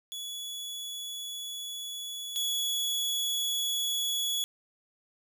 sawtooth tone pair in turn, 3397 / 3382 Hz, G#7 / G#7, +38 / +31 cents, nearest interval unison, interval 7 cents, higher first, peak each -33 / -25 dBFS, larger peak second, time 0.12-2.36 / 2.36-4.44 s, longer first, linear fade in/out 0 ms, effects none

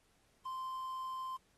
triangle tone with quantisation, 1041 Hz, C6, 9 cents flat, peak -37 dBFS, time 0.45-1.37 s, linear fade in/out 10 ms, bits 10, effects pink hiss -73 dBFS RMS until 1.57 s + AAC 32 kbps

